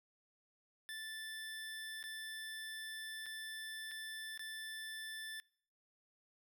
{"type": "tone with dropouts", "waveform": "25% pulse", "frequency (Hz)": 1760, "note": "A6", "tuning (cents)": 0, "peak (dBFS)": -40, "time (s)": [0.89, 5.4], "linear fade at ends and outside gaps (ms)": 0, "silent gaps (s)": [[2.028, 2.039], [3.259, 3.264], [3.912, 3.916], [4.376, 4.394]], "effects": ["noise-tail reverb RT60 0.6 s tail -26 dB re dry"]}